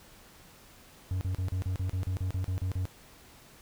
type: tone bursts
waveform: triangle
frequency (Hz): 92.5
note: F#2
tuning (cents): 0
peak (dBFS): -26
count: 13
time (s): 1.11-2.854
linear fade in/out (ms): 0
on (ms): 100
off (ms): 37
effects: pink hiss -55 dBFS RMS until 3.61 s